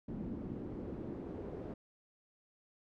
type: noise with band-pass filter sweep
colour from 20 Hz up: brown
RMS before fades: -43 dBFS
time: 0.08-1.74 s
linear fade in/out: 5 ms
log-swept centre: 240 to 410 Hz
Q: 1.6
effects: none